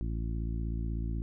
harmonic tone, 56.2 Hz, A1, 37 cents sharp, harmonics 1 / 2 / 3 / 4 / 5 / 6, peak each -32 / -38 / -42 / -44 / -46 / -48 dBFS, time 0.01-1.22 s, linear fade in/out 0 ms, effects none

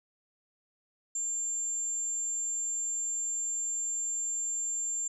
sine tone, 7310 Hz, A#8, 35 cents flat, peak -30 dBFS, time 1.15-5.08 s, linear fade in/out 5 ms, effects none

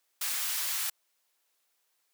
white high-pass noise, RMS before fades -32 dBFS, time 0.21-0.9 s, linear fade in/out 5 ms, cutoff 1100 Hz, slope 12 dB/octave, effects white hiss -75 dBFS RMS until 2.13 s + high-pass 400 Hz 12 dB/octave

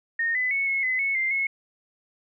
sine tone with pitch steps, 1844 / 2008 / 2207 / 2181 / 2028 / 2201 / 2092 / 2182 Hz, A#6 / B6 / C#7 / C#7 / B6 / C#7 / C7 / C#7, -19 / +28 / -8 / -29 / +45 / -13 / -1 / -28 cents, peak -22 dBFS, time 0.19-1.47 s, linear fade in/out 5 ms, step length 160 ms, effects none

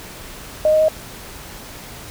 sine tone with pitch steps, 617 / 622.4 / 627.8 Hz, D#5 / D#5 / D#5, -15 / 0 / +15 cents, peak -11 dBFS, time 0.65-0.884 s, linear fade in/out 2 ms, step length 78 ms, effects pink hiss -36 dBFS RMS until 2.1 s

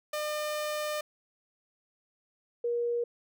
sawtooth / sine tone pair in turn, 603 / 475.3 Hz, D5 / A#4, +46 / +34 cents, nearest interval major third, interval 412 cents, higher first, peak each -27 / -27 dBFS, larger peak neither, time 0.13-1.01 / 2.64-3.04 s, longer first, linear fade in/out 5 ms, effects none

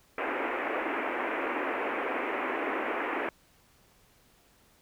pink band-pass noise, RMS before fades -32 dBFS, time 0.18-3.29 s, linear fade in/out 2 ms, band 270 to 2500 Hz, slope 48 dB/octave, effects pink hiss -63 dBFS RMS until 4.81 s

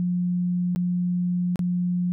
sine tone with dropouts, 178 Hz, F3, 33 cents sharp, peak -21 dBFS, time 0-2.12 s, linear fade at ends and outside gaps 0 ms, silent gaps 0.75-0.76 / 1.558-1.592 s, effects none

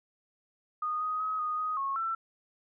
sine tone with pitch steps, 1233 / 1250 / 1271 / 1237 / 1251 / 1094 / 1338 Hz, D#6 / D#6 / D#6 / D#6 / D#6 / C#6 / E6, -16 / +8 / +36 / -10 / +9 / -23 / +25 cents, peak -29 dBFS, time 0.82-2.15 s, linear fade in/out 5 ms, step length 190 ms, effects none

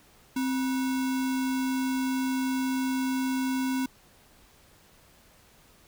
sine tone with sample-and-hold, 261.5 Hz, C4, 1 cent flat, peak -25 dBFS, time 0.36-3.86 s, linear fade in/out 5 ms, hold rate 1225 Hz, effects pink hiss -58 dBFS RMS until 5.87 s

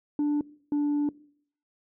sine tone pair in turn, 293.7 / 292 Hz, D4 / D4, 0 / -10 cents, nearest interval unison, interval 10 cents, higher first, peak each -20 dBFS, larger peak neither, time 0.19-0.41 / 0.72-1.09 s, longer second, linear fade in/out 2 ms, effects noise-tail reverb RT60 0.6 s tail -22 dB re dry + tanh soft clip ceiling -22 dBFS

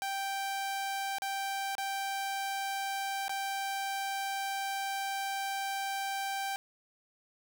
sawtooth tone with dropouts, 784 Hz, G5, in tune, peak -29 dBFS, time 0.02-6.56 s, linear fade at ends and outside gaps 0 ms, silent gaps 1.184-1.22 / 1.752-1.782 / 3.281-3.294 s, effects none

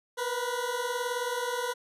20% pulse beating tone pair, 478.4 / 497.4 Hz, A#4 / B4, +45 / +12 cents, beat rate 19 Hz, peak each -28 / -27 dBFS, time 0.17-1.74 s, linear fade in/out 20 ms, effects resampled to 32000 Hz

